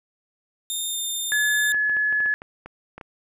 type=tone with pitch glide; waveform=15% pulse; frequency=3642 to 3617 Hz; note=A#7 to A7; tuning=-41 to +47 cents; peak=-19 dBFS; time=0.7-1.72 s; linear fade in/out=0 ms; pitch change=-12 cents; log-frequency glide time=0.9-0.96 s
type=tone; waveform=sine; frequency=1705 Hz; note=G#6; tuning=45 cents sharp; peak=-19 dBFS; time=1.32-2.34 s; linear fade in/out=0 ms
type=clicks; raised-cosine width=0.5 ms; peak=-23 dBFS; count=10; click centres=1.745 / 1.896 / 1.968 / 2.126 / 2.204 / 2.26 / 2.419 / 2.66 / 2.98 / 3.012 s
effects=none